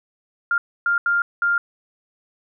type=tone bursts at uneven times; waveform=sine; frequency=1400 Hz; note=F6; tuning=4 cents sharp; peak=-16 dBFS; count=4; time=0.51-0.58 / 0.86-0.98 / 1.06-1.22 / 1.42-1.58 s; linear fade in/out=2 ms; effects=none